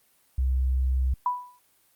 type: tone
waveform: sine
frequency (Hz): 64.7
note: C2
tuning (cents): -19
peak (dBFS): -21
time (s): 0.38-1.14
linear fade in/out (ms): 5
type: tone with exponential decay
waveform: sine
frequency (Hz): 987.8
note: B5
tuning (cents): 0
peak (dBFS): -19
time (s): 1.26-1.59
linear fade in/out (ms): 2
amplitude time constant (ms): 70
effects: white hiss -64 dBFS RMS until 1.95 s + Opus 32 kbps